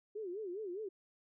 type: tone with vibrato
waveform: sine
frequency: 392 Hz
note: G4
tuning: in tune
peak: -39 dBFS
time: 0.15-0.89 s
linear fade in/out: 10 ms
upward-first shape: sine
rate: 4.9 Hz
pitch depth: 210 cents each way
effects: none